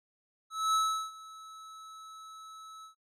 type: tone with ADSR envelope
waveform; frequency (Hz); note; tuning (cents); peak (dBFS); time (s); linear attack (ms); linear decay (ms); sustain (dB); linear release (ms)
square; 1300; E6; -24; -25; 0.5-2.95; 240; 370; -22; 110
effects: noise-tail reverb RT60 0.1 s tail -18 dB re dry + low-pass 9000 Hz 12 dB/octave